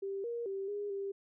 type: tone with pitch steps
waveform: sine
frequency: 392.6 / 471.1 / 389.9 / 409.8 / 395.3 Hz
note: G4 / A#4 / G4 / G#4 / G4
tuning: +3 / +18 / -9 / -23 / +15 cents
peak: -35 dBFS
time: 0.02-1.12 s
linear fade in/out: 10 ms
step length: 220 ms
effects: none